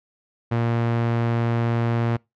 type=tone with low-pass filter; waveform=sawtooth; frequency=116.9 Hz; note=A#2; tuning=5 cents sharp; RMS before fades=-22 dBFS; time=0.51-2.17 s; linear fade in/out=10 ms; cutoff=2200 Hz; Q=0.64; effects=noise-tail reverb RT60 0.2 s tail -24 dB re dry